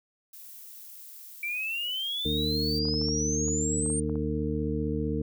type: noise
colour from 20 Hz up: violet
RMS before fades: -46 dBFS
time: 0.33-2.79 s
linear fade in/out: 5 ms
type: exponential sweep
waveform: sine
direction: up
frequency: 2318 to 8870 Hz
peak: -29 dBFS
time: 1.43-4 s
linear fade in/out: 2 ms
type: harmonic tone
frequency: 75.6 Hz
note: D#2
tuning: 49 cents flat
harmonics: 1 / 2 / 3 / 4 / 6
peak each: -33 / -33 / -33 / -33 / -33 dBFS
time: 2.25-5.22 s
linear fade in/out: 5 ms
type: clicks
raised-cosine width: 1 ms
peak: -31 dBFS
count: 10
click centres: 2.854 / 2.886 / 2.94 / 3.015 / 3.086 / 3.483 / 3.861 / 3.901 / 4.096 / 4.156 s
effects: none